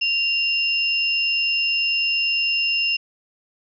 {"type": "tone pair together", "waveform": "sine", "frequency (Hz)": [2781, 5250], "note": ["F7", "E8"], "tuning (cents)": [-8, -8], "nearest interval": "major seventh", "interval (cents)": 1100, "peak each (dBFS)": [-19, -25], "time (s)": [0.01, 2.97], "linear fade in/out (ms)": 10, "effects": []}